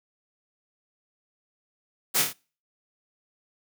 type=noise with echo; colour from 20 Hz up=white; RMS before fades=-23 dBFS; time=2.14-2.23 s; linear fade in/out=20 ms; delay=26 ms; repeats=4; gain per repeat=-4 dB; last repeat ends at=2.334 s; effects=noise-tail reverb RT60 0.4 s tail -26 dB re dry + high-pass 100 Hz 12 dB/octave